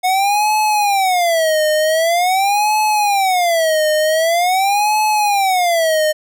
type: tone with vibrato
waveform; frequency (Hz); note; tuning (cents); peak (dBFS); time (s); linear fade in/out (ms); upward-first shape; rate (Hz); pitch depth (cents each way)
square; 725; F#5; -35; -13; 0.03-6.13; 20; sine; 0.45; 290
effects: none